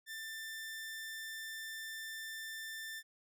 sawtooth tone, 1780 Hz, A6, 20 cents sharp, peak -39 dBFS, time 0.06-3.03 s, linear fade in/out 50 ms, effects none

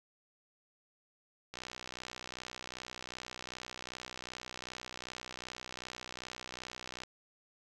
click train, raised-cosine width 0.2 ms, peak -25 dBFS, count 345, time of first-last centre 1.54-7.035 s, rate 62.6 Hz, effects none

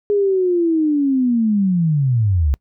sine linear sweep, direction down, 415.2 to 64.6 Hz, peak -13 dBFS, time 0.1-2.54 s, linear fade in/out 0 ms, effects noise-tail reverb RT60 0.1 s tail -25 dB re dry

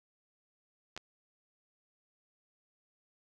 clicks, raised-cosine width 0.2 ms, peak -25 dBFS, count 2, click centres 0.965 / 0.976 s, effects none

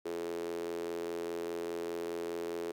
sawtooth tone with high-pass filter, 84.9 Hz, F2, 48 cents flat, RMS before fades -38 dBFS, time 0.05-2.72 s, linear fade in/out 10 ms, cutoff 390 Hz, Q 9.4, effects none

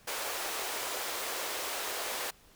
pink high-pass noise, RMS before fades -36 dBFS, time 0.07-2.31 s, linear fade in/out 10 ms, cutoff 420 Hz, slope 24 dB/octave, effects pink hiss -60 dBFS RMS until 2.55 s

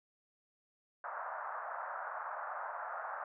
white band-pass noise, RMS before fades -42 dBFS, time 1.04-3.24 s, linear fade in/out 2 ms, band 610 to 1500 Hz, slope 48 dB/octave, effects none

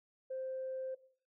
sine tone, 523 Hz, C5, 1 cent flat, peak -37 dBFS, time 0.3-0.95 s, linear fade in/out 10 ms, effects noise-tail reverb RT60 0.5 s tail -17 dB re dry + tanh soft clip ceiling -33 dBFS

